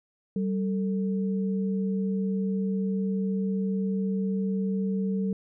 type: tone pair together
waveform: sine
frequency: 192.7 / 446 Hz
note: G3 / A4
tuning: -29 / +23 cents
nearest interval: octave + minor third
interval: 1452 cents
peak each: -25 / -34 dBFS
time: 0.36-5.33 s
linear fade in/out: 2 ms
effects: none